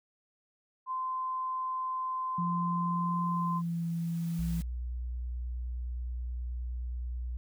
sine tone, 1034 Hz, C6, 21 cents flat, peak -31 dBFS, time 0.86-3.62 s, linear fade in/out 50 ms
white noise with exponential growth, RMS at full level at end -49 dBFS, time 1.95-4.62 s, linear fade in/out 0 ms, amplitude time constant 580 ms
sine tone with pitch glide, 173.2 to 167.78 Hz, F3 to E3, -14 to +31 cents, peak -30 dBFS, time 2.38-4.61 s, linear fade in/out 5 ms, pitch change -55 cents, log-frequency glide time 3.22-3.88 s
sine tone with vibrato, 60.9 Hz, B1, 24 cents flat, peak -33 dBFS, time 4.39-7.37 s, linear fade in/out 0 ms, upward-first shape sine, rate 9.5 Hz, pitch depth 11 cents each way
effects none

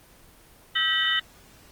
sine tone cluster, 1302 / 1577 / 1930 / 3024 / 3637 Hz, E6 / G6 / B6 / F#7 / A#7, -22 / +10 / -40 / +37 / -43 cents, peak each -32 / -31 / -25 / -24 / -29 dBFS, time 0.75-1.2 s, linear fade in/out 10 ms, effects pink hiss -53 dBFS RMS until 1.71 s + Opus 24 kbps

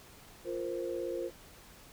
sine chord, F suspended fourth, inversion none, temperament equal, 349.2 / 466.2 / 523.3 Hz, F4 / Bb4 / C5, 0 / 0 / 0 cents, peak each -37 / -39 / -38 dBFS, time 0.44-1.31 s, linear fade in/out 50 ms, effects pink hiss -55 dBFS RMS until 1.92 s

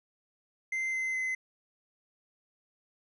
triangle tone with pitch steps, 2078 / 2062 / 2047 Hz, C7 / C7 / C7, -12 / -26 / -38 cents, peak -28 dBFS, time 0.72-1.35 s, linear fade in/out 5 ms, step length 210 ms, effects resampled to 24000 Hz

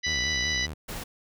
harmonic tone, 989 Hz, B5, 2 cents sharp, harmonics 2 / 3 / 4 / 5 / 6, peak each -28 / -34 / -31 / -35 / -35 dBFS, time 0.03-0.67 s, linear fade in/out 20 ms
sawtooth tone with vibrato, 69.3 Hz, C#2, in tune, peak -30 dBFS, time 0.06-0.74 s, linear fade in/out 10 ms, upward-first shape sine, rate 5.2 Hz, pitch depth 260 cents each way
pink noise, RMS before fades -36 dBFS, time 0.88-1.04 s, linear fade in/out 10 ms
effects none

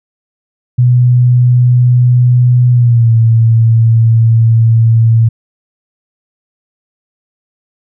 sine tone with pitch glide, 123.47 to 113.88 Hz, B2 to A#2, 0 to -40 cents, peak -4 dBFS, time 0.78-5.29 s, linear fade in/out 10 ms, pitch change -140 cents, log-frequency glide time 2.7-3.13 s, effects none

